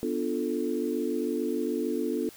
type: chord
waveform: sine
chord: B half-diminished seventh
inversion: none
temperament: equal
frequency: 246.9 / 293.7 / 349.2 / 440 Hz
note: B3 / D4 / F4 / A4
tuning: 0 / 0 / 0 / 0 cents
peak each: -32 dBFS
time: 0.03-2.29 s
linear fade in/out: 0 ms
effects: white hiss -51 dBFS RMS until 2.36 s